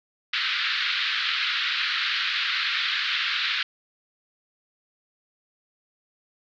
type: band-pass noise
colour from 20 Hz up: white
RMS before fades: -26 dBFS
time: 0.33-3.63 s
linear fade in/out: 5 ms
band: 1300 to 4200 Hz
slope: 48 dB/octave
effects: none